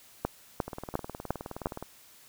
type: two click trains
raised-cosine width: 1 ms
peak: -13 / -23 dBFS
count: 5 / 23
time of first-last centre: 0.25-1.658 / 0.68-1.826 s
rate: 2.84 / 19.2 Hz
effects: white hiss -56 dBFS RMS until 2.28 s